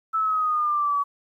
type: exponential sweep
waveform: sine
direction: down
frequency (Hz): 1318.5 to 1131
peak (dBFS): -20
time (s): 0.13-1.04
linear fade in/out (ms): 20
effects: 10-bit